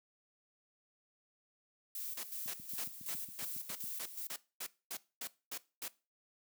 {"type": "noise with tremolo", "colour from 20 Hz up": "violet", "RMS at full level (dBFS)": -42, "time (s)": [1.95, 4.27], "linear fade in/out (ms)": 2, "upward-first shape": "square", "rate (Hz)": 2.7, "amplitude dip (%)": 60}
{"type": "noise bursts", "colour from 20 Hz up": "white", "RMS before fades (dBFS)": -42, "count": 13, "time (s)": [2.17, 5.882], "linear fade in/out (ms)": 5, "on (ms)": 64, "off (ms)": 240}
{"type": "click train", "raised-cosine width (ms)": 5, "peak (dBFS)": -36, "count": 11, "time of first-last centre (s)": [2.46, 3.839], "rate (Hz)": 7.25}
{"effects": ["noise-tail reverb RT60 0.3 s tail -19 dB re dry", "high-pass 200 Hz 12 dB/octave"]}